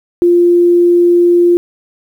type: tone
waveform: sine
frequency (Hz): 348.6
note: F4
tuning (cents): -3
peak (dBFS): -5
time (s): 0.22-1.57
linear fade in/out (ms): 0
effects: 7-bit